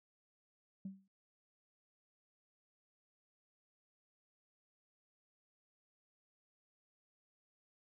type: tone with exponential decay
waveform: sine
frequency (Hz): 192.9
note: G3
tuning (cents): -28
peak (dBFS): -38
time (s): 0.85-1.08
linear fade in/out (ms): 5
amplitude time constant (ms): 48
effects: tanh soft clip ceiling -36 dBFS